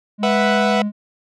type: tone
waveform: triangle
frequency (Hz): 207.7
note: G#3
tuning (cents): 0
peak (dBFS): -17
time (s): 0.18-0.92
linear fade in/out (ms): 50
type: chord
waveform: sawtooth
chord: B suspended fourth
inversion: none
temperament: equal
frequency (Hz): 493.9 / 659.3 / 740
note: B4 / E5 / F#5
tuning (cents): 0 / 0 / 0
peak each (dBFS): -16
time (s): 0.23-0.82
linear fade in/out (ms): 2
effects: low-pass 4000 Hz 12 dB/octave